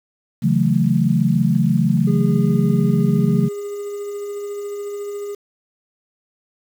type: chord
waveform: sine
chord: F# minor seventh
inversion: second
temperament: equal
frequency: 138.59 / 164.81 / 185 / 220 Hz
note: C#3 / E3 / F#3 / A3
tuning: 0 / 0 / 0 / 0 cents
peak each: -19 dBFS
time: 0.42-3.49 s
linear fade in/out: 20 ms
type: tone with tremolo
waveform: triangle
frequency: 407.9 Hz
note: G#4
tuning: 31 cents flat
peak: -22 dBFS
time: 2.07-5.35 s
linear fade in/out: 5 ms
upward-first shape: triangle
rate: 14 Hz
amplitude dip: 25%
effects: 7-bit